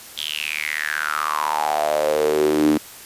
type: tone with high-pass filter sweep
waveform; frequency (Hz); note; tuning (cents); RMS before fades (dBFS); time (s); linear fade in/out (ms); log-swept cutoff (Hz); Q
sawtooth; 76; D#2; -40; -21; 0.17-2.78; 10; 3400 to 270; 8.1
effects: white hiss -40 dBFS RMS until 3.05 s + resampled to 32000 Hz